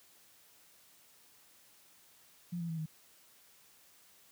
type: tone with pitch steps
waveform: sine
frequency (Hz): 174.61 / 168.66 / 162.92 / 157.37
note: F3 / E3 / E3 / D#3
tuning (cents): 0 / +40 / -20 / +20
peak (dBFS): -35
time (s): 2.52-2.86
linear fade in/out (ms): 10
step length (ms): 85
effects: white hiss -63 dBFS RMS until 4.31 s + high-pass 60 Hz 12 dB/octave